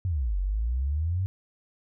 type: exponential two-way sweep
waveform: sine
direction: down then up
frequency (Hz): 98 to 45 to 98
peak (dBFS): -24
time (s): 0.05-1.26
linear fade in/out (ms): 0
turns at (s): 0.38
effects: none